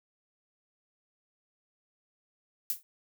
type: noise with exponential decay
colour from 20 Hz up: violet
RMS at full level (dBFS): -27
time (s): 2.7-2.83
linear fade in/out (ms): 0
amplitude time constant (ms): 27
effects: none